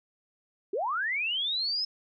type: linear sweep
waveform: sine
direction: up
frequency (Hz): 349.2 to 5200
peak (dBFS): -27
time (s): 0.73-1.85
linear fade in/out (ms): 5
effects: none